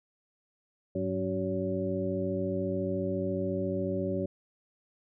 harmonic tone with a mistuned harmonic, 94.2 Hz, F#2, 32 cents sharp, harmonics 1 / 2 / 3 / 4 / 6, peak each -37 / -34 / -36 / -34 / -34 dBFS, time 0.95-4.26 s, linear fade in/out 5 ms, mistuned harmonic 1, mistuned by +110 cents, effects none

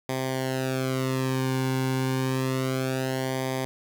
sawtooth tone with flanger, 131 Hz, C3, 2 cents sharp, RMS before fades -27 dBFS, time 0.09-3.65 s, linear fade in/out 0 ms, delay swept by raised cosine 0.72 to 1.61 ms, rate 0.29 Hz, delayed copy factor -0.85, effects none

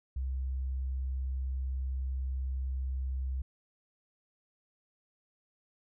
sine tone, 65.41 Hz, C2, in tune, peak -31 dBFS, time 0.16-3.42 s, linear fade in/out 5 ms, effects none

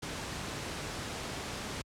pink noise, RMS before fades -38 dBFS, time 0.02-1.82 s, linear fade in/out 10 ms, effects high-pass 60 Hz 12 dB/octave + low-pass 8000 Hz 12 dB/octave

